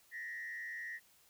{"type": "tone with frequency modulation", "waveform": "sine", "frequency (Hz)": 1881, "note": "A#6", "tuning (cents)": 15, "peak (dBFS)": -40, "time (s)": [0.11, 1], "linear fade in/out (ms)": 50, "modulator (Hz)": 104, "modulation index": 0.89, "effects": ["tanh soft clip ceiling -37 dBFS", "white hiss -67 dBFS RMS until 1.29 s"]}